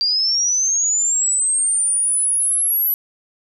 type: linear sweep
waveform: sine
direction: up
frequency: 4699 to 11840 Hz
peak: -15 dBFS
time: 0.01-2.94 s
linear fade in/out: 0 ms
effects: none